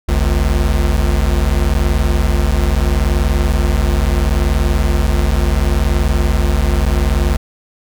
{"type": "tone pair together", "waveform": "square", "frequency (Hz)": [49.87, 70.6], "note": ["G1", "C#2"], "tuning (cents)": [30, 32], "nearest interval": "tritone", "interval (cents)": 602, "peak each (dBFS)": -15, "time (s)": [0.08, 7.37], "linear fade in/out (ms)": 10, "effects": []}